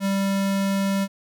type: tone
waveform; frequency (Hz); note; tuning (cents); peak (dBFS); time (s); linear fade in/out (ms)
square; 196; G3; 0; -21; 0-1.08; 50
effects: none